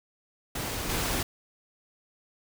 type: noise with level steps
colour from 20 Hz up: pink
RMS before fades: -33 / -29 dBFS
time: 0.55-1.23 s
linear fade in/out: 5 ms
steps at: 0.89 s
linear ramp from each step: 10 ms
effects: none